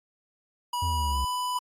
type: tone with pitch glide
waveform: square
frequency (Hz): 973 to 994.6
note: B5 to B5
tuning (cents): -26 to +12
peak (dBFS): -28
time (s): 0.73-1.59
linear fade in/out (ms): 5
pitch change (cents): +38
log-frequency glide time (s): 1.1-1.17
type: exponential sweep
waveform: triangle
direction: down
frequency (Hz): 88.3 to 64.9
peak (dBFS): -25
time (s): 0.82-1.25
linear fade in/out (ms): 5
effects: AAC 48 kbps